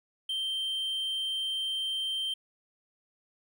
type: tone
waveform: triangle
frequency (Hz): 3136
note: G7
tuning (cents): 0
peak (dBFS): -28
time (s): 0.29-2.34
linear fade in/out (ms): 5
effects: none